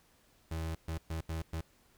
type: tone bursts at uneven times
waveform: 35% pulse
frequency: 80.9 Hz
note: E2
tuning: 32 cents flat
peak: -33 dBFS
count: 5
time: 0.51-0.75 / 0.88-0.98 / 1.1-1.21 / 1.29-1.42 / 1.53-1.61 s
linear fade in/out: 5 ms
effects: pink hiss -67 dBFS RMS until 1.97 s